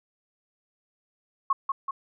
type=tone with echo; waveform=sine; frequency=1093 Hz; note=C#6; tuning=25 cents flat; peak=-19 dBFS; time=1.5-1.53 s; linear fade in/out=5 ms; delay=190 ms; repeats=2; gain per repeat=-4 dB; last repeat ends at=1.91 s; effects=none